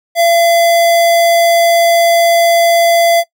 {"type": "tone", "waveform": "square", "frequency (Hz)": 679, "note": "F5", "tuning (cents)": -49, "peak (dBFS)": -8, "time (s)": [0.15, 3.24], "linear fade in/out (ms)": 50, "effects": ["noise-tail reverb RT60 0.1 s tail -19 dB re dry"]}